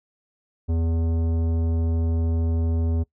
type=tone with tanh clipping; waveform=triangle; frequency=82.41 Hz; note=E2; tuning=in tune; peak=-22 dBFS; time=0.68-3.04 s; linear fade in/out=20 ms; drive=18 dB; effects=noise-tail reverb RT60 0.1 s tail -20 dB re dry